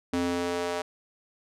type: tone with high-pass filter sweep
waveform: square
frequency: 87.31 Hz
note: F2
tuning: in tune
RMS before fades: -29 dBFS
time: 0.13-0.82 s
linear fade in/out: 5 ms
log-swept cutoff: 240 to 560 Hz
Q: 1.8
effects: low-pass 9000 Hz 12 dB/octave